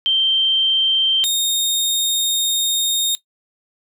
sine / sawtooth tone pair in turn, 3136 / 3693 Hz, G7 / A#7, 0 / -17 cents, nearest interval minor third, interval 283 cents, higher second, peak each -13 dBFS, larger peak neither, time 0.06-1.24 / 1.24-3.15 s, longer second, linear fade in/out 0 ms, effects noise-tail reverb RT60 0.1 s tail -17 dB re dry

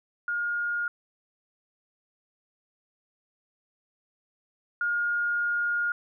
sine tone pair in turn, 1423 / 1423 Hz, F6 / F6, +32 / +32 cents, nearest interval unison, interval 0 cents, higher neither, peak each -26 / -24 dBFS, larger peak second, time 0.28-0.88 / 4.81-5.92 s, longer second, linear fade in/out 2 ms, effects none

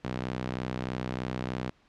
sawtooth tone with high-pass filter, 63.2 Hz, B1, 41 cents sharp, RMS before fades -34 dBFS, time 0.04-1.7 s, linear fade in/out 5 ms, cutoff 150 Hz, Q 0.99, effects pink hiss -64 dBFS RMS until 1.88 s + low-pass 4000 Hz 12 dB/octave

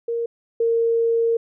sine tone pair in turn, 466.2 / 460.6 Hz, A#4 / A#4, 0 / -21 cents, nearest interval unison, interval 21 cents, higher first, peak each -21 / -16 dBFS, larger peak second, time 0.08-0.26 / 0.6-1.37 s, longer second, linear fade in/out 5 ms, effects none

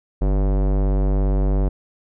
square tone with low-pass filter, 48.7 Hz, G1, 11 cents flat, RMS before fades -18 dBFS, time 0.21-1.69 s, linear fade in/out 10 ms, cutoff 610 Hz, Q 1.1, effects none

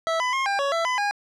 25% pulse tone with pitch steps, 655 / 1001 / 1071 / 798 / 559 / 666 / 1006 / 817 Hz, E5 / B5 / C6 / G5 / C#5 / E5 / B5 / G#5, -11 / +23 / +40 / +31 / +14 / +18 / +32 / -29 cents, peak -18 dBFS, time 0.07-1.11 s, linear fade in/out 0 ms, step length 130 ms, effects low-pass 5000 Hz 12 dB/octave

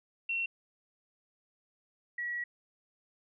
sine tone pair in turn, 2722 / 1924.7 Hz, F7 / B6, -45 / -45 cents, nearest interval tritone, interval 600 cents, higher first, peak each -30 / -33 dBFS, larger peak first, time 0.29-0.46 / 2.18-2.44 s, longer second, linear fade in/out 5 ms, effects none

